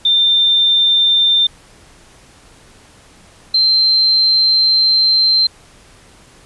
sine tone pair in turn, 3590 / 4127 Hz, A7 / C8, +34 / -25 cents, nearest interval major second, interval 241 cents, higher second, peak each -9 dBFS, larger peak neither, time 0.05-1.47 / 3.54-5.47 s, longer second, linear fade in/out 5 ms, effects pink hiss -45 dBFS RMS until 6.45 s + resampled to 24000 Hz

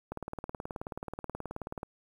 click train, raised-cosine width 1 ms, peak -23 dBFS, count 33, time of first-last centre 0.12-1.831 s, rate 18.7 Hz, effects 9-bit

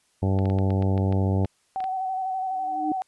harmonic tone, 96.3 Hz, G2, 30 cents flat, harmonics 1 / 2 / 3 / 4 / 5 / 6 / 7 / 8 / 9, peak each -21 / -27 / -31 / -33 / -35 / -37 / -38 / -39 / -40 dBFS, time 0.22-1.46 s, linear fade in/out 10 ms
clicks, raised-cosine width 0.3 ms, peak -24 dBFS, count 11, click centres 0.389 / 0.456 / 0.5 / 0.587 / 0.705 / 0.824 / 0.978 / 1.125 / 1.449 / 1.804 / 1.841 s
sine tone with vibrato, 756 Hz, F#5, 37 cents sharp, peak -25 dBFS, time 1.76-3.02 s, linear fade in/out 0 ms, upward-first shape square, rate 12 Hz, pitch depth 24 cents each way
sine tone with exponential growth, 306.2 Hz, D#4, 28 cents flat, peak -21 dBFS, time 2.51-2.92 s, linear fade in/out 2 ms, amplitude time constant 88 ms
effects white hiss -66 dBFS RMS until 3.07 s + resampled to 24000 Hz

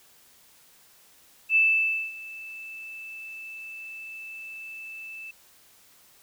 sine tone with ADSR envelope, 2637 Hz, E7, in tune, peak -16 dBFS, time 1.49-5.31 s, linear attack 67 ms, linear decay 560 ms, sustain -21 dB, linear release 5 ms, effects white hiss -57 dBFS RMS until 6.22 s

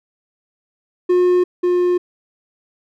triangle tone pair in turn, 359.4 / 356.5 Hz, F4 / F4, +50 / +36 cents, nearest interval unison, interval 14 cents, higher first, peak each -9 / -11 dBFS, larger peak first, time 1.09-1.44 / 1.63-1.98 s, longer neither, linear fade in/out 10 ms, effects none

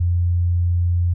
sine tone, 87.3 Hz, F2, in tune, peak -15 dBFS, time 0-1.14 s, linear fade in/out 10 ms, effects none

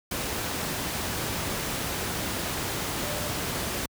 sine tone in noise, 593 Hz, D5, 17 cents sharp, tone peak -36 dBFS, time 3.03-3.3 s, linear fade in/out 5 ms, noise pink, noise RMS -30 dBFS, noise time 0.11-3.86 s, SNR -9 dB, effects high-pass 60 Hz 12 dB/octave

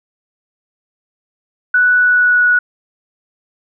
sine tone with pitch glide, 1480 to 1465.5 Hz, F#6 to F#6, 0 to -17 cents, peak -8 dBFS, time 1.74-2.59 s, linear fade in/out 5 ms, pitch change -17 cents, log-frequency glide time 1.96-2.45 s, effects none

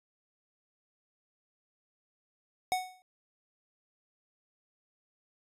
square tone with exponential decay, 740 Hz, F#5, in tune, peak -25 dBFS, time 2.72-3.02 s, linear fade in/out 0 ms, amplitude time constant 64 ms, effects resampled to 32000 Hz

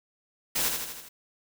white noise with echo, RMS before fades -27 dBFS, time 0.55-0.69 s, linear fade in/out 10 ms, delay 80 ms, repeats 5, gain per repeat -4 dB, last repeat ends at 1.09 s, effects none

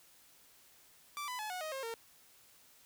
sawtooth tone with pitch steps, 1168 / 999.3 / 855 / 731.6 / 625.9 / 535.5 / 458.2 Hz, D6 / B5 / A5 / F#5 / D#5 / C5 / A#4, -10 / +20 / -50 / -20 / +10 / +40 / -30 cents, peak -35 dBFS, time 1.17-1.94 s, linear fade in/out 0 ms, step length 110 ms, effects white hiss -63 dBFS RMS until 2.85 s

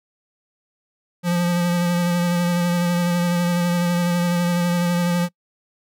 square tone with vibrato, 174.61 Hz, F3, in tune, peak -18 dBFS, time 1.23-5.29 s, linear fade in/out 50 ms, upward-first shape sine, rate 12 Hz, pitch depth 21 cents each way, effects noise-tail reverb RT60 0.1 s tail -24 dB re dry

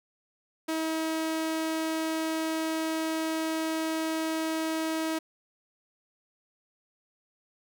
sawtooth tone, 320 Hz, D#4, 49 cents sharp, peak -24 dBFS, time 0.68-5.19 s, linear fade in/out 10 ms, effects none

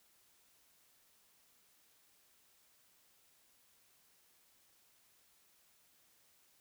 silence, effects white hiss -70 dBFS RMS until 6.6 s

